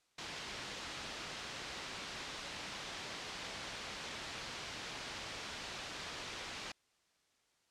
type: low-pass noise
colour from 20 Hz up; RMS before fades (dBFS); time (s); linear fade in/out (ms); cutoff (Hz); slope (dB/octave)
white; -45; 0.18-6.72; 5; 4600; 12
effects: white hiss -75 dBFS RMS until 7.7 s + low-pass 7000 Hz 12 dB/octave

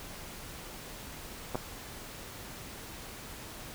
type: clicks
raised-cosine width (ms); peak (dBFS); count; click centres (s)
1; -20 / -17; 2; 1.547 / 1.555
effects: pink hiss -45 dBFS RMS until 3.74 s

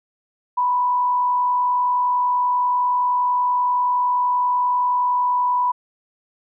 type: tone with frequency modulation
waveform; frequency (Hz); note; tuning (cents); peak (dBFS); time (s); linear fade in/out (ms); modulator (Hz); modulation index
sine; 987.8; B5; 0; -16; 0.57-5.72; 10; 50.5; 0.3
effects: none

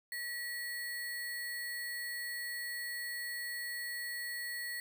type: tone with sample-and-hold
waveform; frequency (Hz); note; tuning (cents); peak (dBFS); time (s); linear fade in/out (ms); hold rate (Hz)
sine; 1928; B6; -42; -37; 0.12-4.8; 2; 6300
effects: none

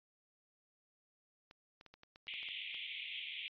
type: clicks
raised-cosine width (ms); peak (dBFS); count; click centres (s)
0.2; -38; 11; 1.511 / 1.811 / 1.863 / 1.94 / 2.034 / 2.159 / 2.27 / 2.339 / 2.43 / 2.487 / 2.745
type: band-pass noise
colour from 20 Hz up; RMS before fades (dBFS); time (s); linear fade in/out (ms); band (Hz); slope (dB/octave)
white; -45; 2.28-3.48; 0; 2100 to 3500; 96
effects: resampled to 11025 Hz

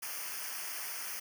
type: noise with comb filter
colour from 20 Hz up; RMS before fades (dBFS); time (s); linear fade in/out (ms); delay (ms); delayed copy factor
white; -40; 0.02-1.2; 10; 0.26; -0.9
effects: none

